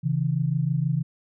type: tone pair together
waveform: sine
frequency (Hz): 135.2 / 161.5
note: C#3 / E3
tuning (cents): -43 / -35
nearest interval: minor third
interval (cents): 308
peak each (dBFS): -24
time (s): 0.03-1.03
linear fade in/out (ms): 20
effects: none